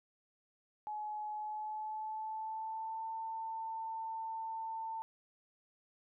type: tone with pitch glide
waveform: sine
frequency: 848 to 894.8 Hz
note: G#5 to A5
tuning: +36 to +29 cents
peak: -38 dBFS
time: 0.87-5.02 s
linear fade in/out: 0 ms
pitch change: +93 cents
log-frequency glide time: 1.32-3.1 s
effects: none